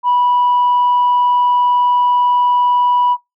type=tone; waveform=sine; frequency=981 Hz; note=B5; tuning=12 cents flat; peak=-9 dBFS; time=0.03-3.17 s; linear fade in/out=50 ms; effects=noise-tail reverb RT60 0.2 s tail -22 dB re dry + tanh soft clip ceiling -7 dBFS